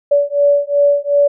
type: beating tone pair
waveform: sine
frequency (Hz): 572 / 574.7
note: D5 / D5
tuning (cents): -46 / -38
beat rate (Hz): 2.7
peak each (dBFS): -13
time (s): 0.11-1.28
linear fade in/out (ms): 10
effects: none